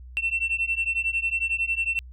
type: beating tone pair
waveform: sine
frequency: 2693 / 2704 Hz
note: E7 / E7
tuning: +36 / +43 cents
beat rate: 11 Hz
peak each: -25 dBFS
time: 0.17-1.99 s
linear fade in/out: 0 ms
effects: tanh soft clip ceiling -18 dBFS + added 62 Hz sine -40 dBFS peak until 2.12 s